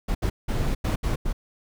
brown noise bursts at uneven times, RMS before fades -24 dBFS, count 6, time 0.08-0.15 / 0.22-0.3 / 0.48-0.75 / 0.84-0.96 / 1.03-1.16 / 1.25-1.33 s, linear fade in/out 10 ms, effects none

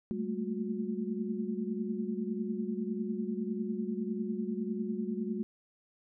sine tone cluster, 195.4 / 217.1 / 227.1 / 362 Hz, G3 / A3 / A#3 / F#4, -5 / -23 / -45 / -38 cents, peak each -38 / -35 / -39 / -39 dBFS, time 0.11-5.43 s, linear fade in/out 0 ms, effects none

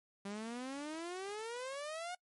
sawtooth exponential sweep, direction up, 196 to 732 Hz, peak -37 dBFS, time 0.25-2.15 s, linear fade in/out 5 ms, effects noise-tail reverb RT60 0.1 s tail -26 dB re dry + MP3 48 kbps

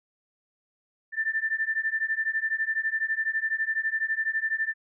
sine beating tone pair, 1772 / 1784 Hz, A6 / A6, +12 / +23 cents, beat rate 12 Hz, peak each -28 dBFS, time 1.12-4.74 s, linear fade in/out 50 ms, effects none

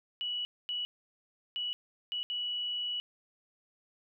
sine tone bursts at uneven times, 2940 Hz, F#7, 12 cents flat, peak -32 dBFS, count 5, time 0.21-0.45 / 0.69-0.85 / 1.56-1.73 / 2.12-2.23 / 2.3-3 s, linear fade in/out 0 ms, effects none

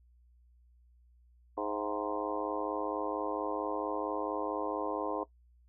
harmonic tone with a mistuned harmonic, 104.4 Hz, G#2, 10 cents sharp, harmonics 3 / 4 / 5 / 6 / 7 / 8 / 9 / 10, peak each -39 / -39 / -39 / -41 / -42 / -45 / -40 / -41 dBFS, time 1.57-5.24 s, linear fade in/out 10 ms, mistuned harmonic 6, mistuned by +68 cents, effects noise-tail reverb RT60 0.1 s tail -18 dB re dry + added 60 Hz sine -60 dBFS peak until 5.68 s

